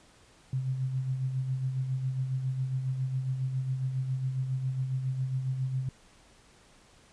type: tone with tremolo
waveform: sine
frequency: 130.81 Hz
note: C3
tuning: in tune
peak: -26 dBFS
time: 0.53-5.89 s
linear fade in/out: 2 ms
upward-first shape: sine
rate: 7.3 Hz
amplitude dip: 50%
effects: pink hiss -59 dBFS RMS until 7.12 s + resampled to 22050 Hz